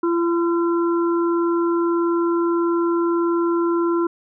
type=harmonic tone; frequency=340.2 Hz; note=F4; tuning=45 cents flat; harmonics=1 / 3 / 4; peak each=-17 / -27 / -29 dBFS; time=0.03-4.07 s; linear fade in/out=5 ms; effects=none